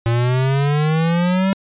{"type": "exponential sweep", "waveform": "square", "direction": "up", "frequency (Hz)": [115, 196], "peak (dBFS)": -15, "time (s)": [0.06, 1.53], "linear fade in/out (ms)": 0, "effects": ["resampled to 8000 Hz"]}